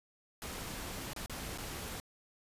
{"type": "noise with dropouts", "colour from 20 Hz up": "pink", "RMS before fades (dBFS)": -42, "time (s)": [0.42, 2], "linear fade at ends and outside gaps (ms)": 0, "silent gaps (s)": [[1.133, 1.163], [1.26, 1.297], [1.576, 1.584]], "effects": ["resampled to 32000 Hz"]}